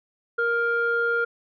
sine tone pair together, 468.2 / 1403 Hz, A#4 / F6, +8 / +8 cents, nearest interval octave + perfect fifth, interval 1900 cents, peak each -24 / -21 dBFS, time 0.38-1.25 s, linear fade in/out 10 ms, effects tanh soft clip ceiling -15 dBFS

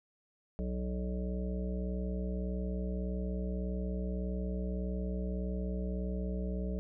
harmonic tone, 61.7 Hz, B1, 1 cent flat, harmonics 1 / 3 / 5 / 7 / 9 / 10, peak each -35 / -37 / -48 / -44 / -48 / -48 dBFS, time 0.59-6.79 s, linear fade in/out 0 ms, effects none

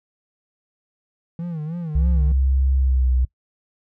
triangle tone with vibrato, 162.6 Hz, E3, 23 cents flat, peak -23 dBFS, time 1.39-2.32 s, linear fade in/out 2 ms, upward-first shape sine, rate 3.2 Hz, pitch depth 130 cents each way
sine tone with pitch glide, 66.5 to 63.17 Hz, C2 to B1, +29 to +40 cents, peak -15 dBFS, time 1.95-3.25 s, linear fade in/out 5 ms, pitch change -89 cents, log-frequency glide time 2.76-3.09 s
effects noise-tail reverb RT60 0.1 s tail -22 dB re dry

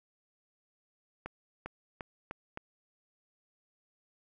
accelerating click train, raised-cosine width 0.5 ms, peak -24 dBFS, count 5, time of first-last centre 1.26-2.574 s, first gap 400 ms, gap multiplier 0.87, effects none

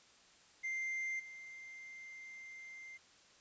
triangle tone with level steps, 2093 Hz, C7, in tune, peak -35 / -47 dBFS, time 0.63-2.98 s, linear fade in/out 20 ms, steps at 1.19 s, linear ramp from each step 10 ms, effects white hiss -64 dBFS RMS until 3.4 s + resampled to 16000 Hz

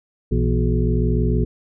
harmonic tone with a mistuned harmonic, 60.5 Hz, B1, 35 cents flat, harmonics 1 / 2 / 3 / 4 / 6 / 7, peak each -19 / -22 / -24 / -25 / -27 / -27 dBFS, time 0.31-1.45 s, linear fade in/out 10 ms, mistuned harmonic 3, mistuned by -140 cents, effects none

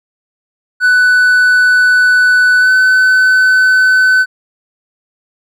triangle tone with pitch glide, 1492 to 1512.8 Hz, F#6 to F#6, +14 to +38 cents, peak -4 dBFS, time 0.8-4.26 s, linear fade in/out 50 ms, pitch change +24 cents, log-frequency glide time 2.59-2.7 s, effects none

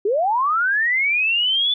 sine linear sweep, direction up, 377.8 to 3501 Hz, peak -16 dBFS, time 0.05-1.74 s, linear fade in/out 5 ms, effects none

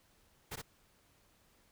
pink noise with echo, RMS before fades -42 dBFS, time 0.51-0.56 s, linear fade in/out 10 ms, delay 59 ms, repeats 1, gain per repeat -2 dB, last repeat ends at 0.619 s, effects pink hiss -69 dBFS RMS until 1.71 s

